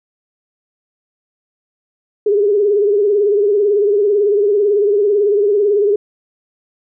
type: tone with vibrato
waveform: sine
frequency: 409.8 Hz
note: G#4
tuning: 23 cents flat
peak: -10 dBFS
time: 2.26-5.96 s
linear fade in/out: 5 ms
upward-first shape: triangle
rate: 18 Hz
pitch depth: 92 cents each way
effects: none